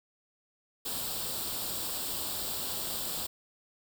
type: noise with comb filter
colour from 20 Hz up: white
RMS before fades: -35 dBFS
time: 0.85-3.27 s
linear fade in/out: 10 ms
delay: 0.24 ms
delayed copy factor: +0.65
effects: none